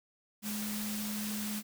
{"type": "tone in noise", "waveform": "sine", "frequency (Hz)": 210.6, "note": "G#3", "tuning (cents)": 24, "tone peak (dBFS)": -36, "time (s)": [0.42, 1.63], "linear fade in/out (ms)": 50, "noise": "white", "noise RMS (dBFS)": -40, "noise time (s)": [0.42, 1.63], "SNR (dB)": 1, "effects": []}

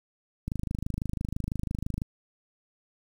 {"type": "click train", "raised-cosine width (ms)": 5, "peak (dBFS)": -18, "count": 41, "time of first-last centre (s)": [0.48, 2.018], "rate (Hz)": 26, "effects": ["8-bit"]}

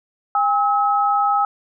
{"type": "tone pair together", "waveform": "sine", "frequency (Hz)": [810, 1285.8], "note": ["G#5", "E6"], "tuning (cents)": [-43, -43], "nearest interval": "minor sixth", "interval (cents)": 800, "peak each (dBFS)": [-17, -18], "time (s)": [0.35, 1.45], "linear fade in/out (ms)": 2, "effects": []}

